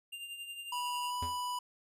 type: tone with tremolo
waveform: square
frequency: 2794 Hz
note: F7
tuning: in tune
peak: -40 dBFS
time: 0.12-1.11 s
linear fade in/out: 10 ms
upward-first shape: triangle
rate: 11 Hz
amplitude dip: 60%
type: tone with pitch glide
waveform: square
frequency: 981 to 987.3 Hz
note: B5 to B5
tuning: -12 to -1 cents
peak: -35 dBFS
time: 0.72-1.59 s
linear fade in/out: 5 ms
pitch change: +11 cents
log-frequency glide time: 1.03-1.18 s
type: tone with exponential decay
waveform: square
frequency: 83.2 Hz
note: E2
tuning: 17 cents sharp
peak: -35 dBFS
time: 1.22-1.41 s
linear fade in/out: 5 ms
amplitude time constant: 41 ms
effects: resampled to 32000 Hz